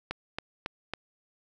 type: click train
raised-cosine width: 0.3 ms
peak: -16 dBFS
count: 4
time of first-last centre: 0.11-0.936 s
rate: 3.63 Hz
effects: none